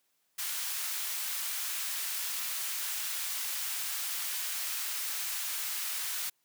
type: high-pass noise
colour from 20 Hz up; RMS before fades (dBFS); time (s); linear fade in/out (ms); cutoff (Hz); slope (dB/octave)
white; -35; 0.38-6.3; 10; 1200; 12
effects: white hiss -75 dBFS RMS until 6.44 s + high-pass 150 Hz 12 dB/octave